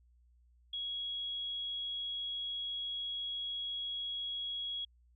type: tone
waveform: sine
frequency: 3322 Hz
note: G#7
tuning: in tune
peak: -36 dBFS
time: 0.73-4.85 s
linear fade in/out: 5 ms
effects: added 60 Hz sine -63 dBFS peak until 5.15 s